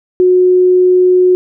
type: tone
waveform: sine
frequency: 364.9 Hz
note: F#4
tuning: 24 cents flat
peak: -5 dBFS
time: 0.2-1.35 s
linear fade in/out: 0 ms
effects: none